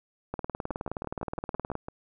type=two click trains; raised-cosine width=1 ms; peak=-22 / -18 dBFS; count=8 / 28; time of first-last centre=0.71-1.884 / 0.34-1.754 s; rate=5.96 / 19.1 Hz; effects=none